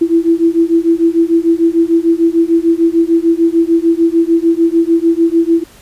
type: beating tone pair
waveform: sine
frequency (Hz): 329.6 / 336.3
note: E4 / E4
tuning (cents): 0 / +35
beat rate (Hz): 6.7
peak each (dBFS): -11 / -11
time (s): 0.01-5.64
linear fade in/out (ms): 10
effects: pink hiss -42 dBFS RMS until 5.81 s + resampled to 32000 Hz